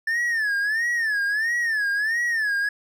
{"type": "tone with vibrato", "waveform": "triangle", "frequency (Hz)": 1760, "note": "A6", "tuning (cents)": 0, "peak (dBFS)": -19, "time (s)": [0.07, 2.69], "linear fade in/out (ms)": 5, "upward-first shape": "sine", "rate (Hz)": 1.5, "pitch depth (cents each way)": 150, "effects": []}